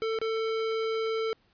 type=tone with dropouts; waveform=square; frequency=445.7 Hz; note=A4; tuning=22 cents sharp; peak=-28 dBFS; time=0.02-1.33 s; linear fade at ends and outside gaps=0 ms; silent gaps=0.188-0.215 s; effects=pink hiss -67 dBFS RMS until 1.53 s + resampled to 11025 Hz

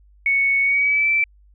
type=tone with pitch glide; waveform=sine; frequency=2217 to 2329 Hz; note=C#7 to D7; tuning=0 to -15 cents; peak=-15 dBFS; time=0.26-1.24 s; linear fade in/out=2 ms; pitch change=+85 cents; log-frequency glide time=0.62-1.09 s; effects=added 50 Hz sine -49 dBFS peak until 1.54 s

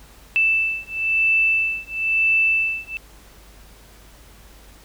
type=beating tone pair; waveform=sine; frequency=2646 / 2647 Hz; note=E7 / E7; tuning=+6 / +7 cents; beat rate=1 Hz; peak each=-20 dBFS; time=0.36-2.97 s; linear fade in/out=0 ms; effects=added 50 Hz sine -47 dBFS peak until 4.84 s + pink hiss -49 dBFS RMS until 4.84 s

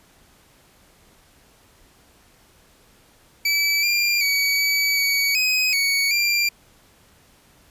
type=tone with pitch steps; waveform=25% pulse; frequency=2303 / 2389 / 2265 / 2279 / 2257 / 2518 / 2236 / 2376 Hz; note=D7 / D7 / C#7 / C#7 / C#7 / D#7 / C#7 / D7; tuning=-34 / +29 / +37 / +47 / +31 / +20 / +14 / +20 cents; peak=-14 dBFS; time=3.45-6.49 s; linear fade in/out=5 ms; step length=380 ms; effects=pink hiss -55 dBFS RMS until 7.7 s + resampled to 32000 Hz

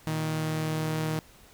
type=tone pair together; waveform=sawtooth; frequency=117.6 / 156.98 Hz; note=A#2 / D#3; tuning=+16 / +16 cents; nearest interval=perfect fourth; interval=500 cents; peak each=-33 / -24 dBFS; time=0.07-1.19 s; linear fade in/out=0 ms; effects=pink hiss -55 dBFS RMS until 1.53 s

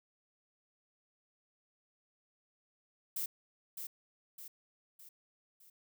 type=noise with echo; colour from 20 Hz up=violet; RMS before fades=-37 dBFS; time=3.16-3.26 s; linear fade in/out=5 ms; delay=610 ms; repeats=4; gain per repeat=-6 dB; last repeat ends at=5.7 s; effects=none

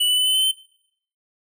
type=tone with pitch steps; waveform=square; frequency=2960 / 2984 / 3008 / 3033 / 3057 / 3082 Hz; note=F#7 / F#7 / F#7 / F#7 / G7 / G7; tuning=0 / +14 / +28 / +42 / -44 / -30 cents; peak=-17 dBFS; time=0-0.516 s; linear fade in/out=10 ms; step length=86 ms; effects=noise-tail reverb RT60 0.7 s tail -22 dB re dry

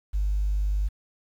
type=tone; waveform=sine; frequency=50.1 Hz; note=G1; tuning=38 cents sharp; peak=-21 dBFS; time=0.13-0.89 s; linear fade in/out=20 ms; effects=tanh soft clip ceiling -18 dBFS + 9-bit

